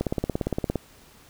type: click train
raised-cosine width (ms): 2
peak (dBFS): -11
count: 14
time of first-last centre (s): 0.01-0.757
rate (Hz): 17.4
effects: pink hiss -53 dBFS RMS until 1.29 s